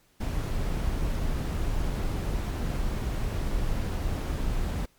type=noise; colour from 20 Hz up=brown; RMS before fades=-28 dBFS; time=0.2-4.86 s; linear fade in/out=10 ms; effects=pink hiss -64 dBFS RMS until 4.98 s + MP3 96 kbps